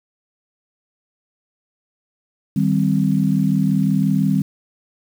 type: chord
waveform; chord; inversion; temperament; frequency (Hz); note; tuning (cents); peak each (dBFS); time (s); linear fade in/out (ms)
sine; C minor; first; equal; 155.56 / 196 / 261.6; Eb3 / G3 / C4; 0 / 0 / 0; -19 / -17 / -21; 2.56-4.42; 5
effects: 7-bit